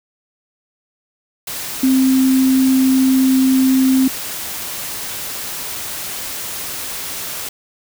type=tone in noise; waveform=sine; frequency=262.2 Hz; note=C4; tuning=4 cents sharp; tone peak=-10 dBFS; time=1.83-4.08 s; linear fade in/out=5 ms; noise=white; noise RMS=-26 dBFS; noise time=1.47-7.49 s; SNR=+13 dB; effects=none